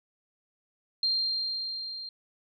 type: tone with level ramp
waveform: sine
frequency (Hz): 4186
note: C8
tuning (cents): 0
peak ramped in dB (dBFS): -23 to -37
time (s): 1.03-2.09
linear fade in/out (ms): 2
effects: none